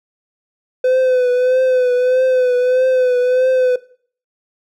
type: tone with vibrato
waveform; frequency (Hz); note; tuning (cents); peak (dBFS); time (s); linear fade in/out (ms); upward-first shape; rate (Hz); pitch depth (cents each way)
triangle; 506; B4; +42; -9; 0.84-3.76; 5; triangle; 1.6; 47
effects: noise-tail reverb RT60 0.5 s tail -19 dB re dry